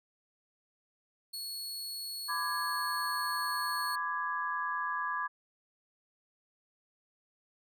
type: tone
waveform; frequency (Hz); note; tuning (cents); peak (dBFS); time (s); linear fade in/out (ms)
sawtooth; 4364; C#8; -28; -35; 1.33-3.96; 10
type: chord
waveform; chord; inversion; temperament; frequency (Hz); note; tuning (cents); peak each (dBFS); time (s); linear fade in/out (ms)
sine; G# diminished; first; equal with one note detuned; 1005.6 / 1174.7 / 1661.2; B5 / D6 / G#6; +31 / 0 / 0; -36; 2.28-5.28; 20
effects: none